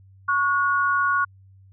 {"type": "tone pair together", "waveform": "sine", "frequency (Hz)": [1112.1, 1446], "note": ["C#6", "F#6"], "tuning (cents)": [5, -40], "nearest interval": "perfect fourth", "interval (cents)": 455, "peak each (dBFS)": -21, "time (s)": [0.28, 1.25], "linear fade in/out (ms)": 10, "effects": ["added 96 Hz sine -48 dBFS peak until 1.72 s"]}